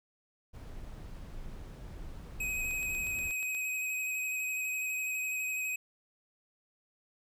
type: noise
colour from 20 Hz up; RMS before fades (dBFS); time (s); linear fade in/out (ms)
brown; -44; 0.53-3.32; 20
type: tone with vibrato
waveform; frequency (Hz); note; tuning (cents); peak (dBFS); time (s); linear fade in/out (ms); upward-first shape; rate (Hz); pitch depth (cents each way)
square; 2526; D#7; +26; -33; 2.4-5.76; 5; square; 12; 13
type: click train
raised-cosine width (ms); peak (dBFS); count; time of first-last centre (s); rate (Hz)
0.2; -32; 8; 2.71-3.548; 8.35
effects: none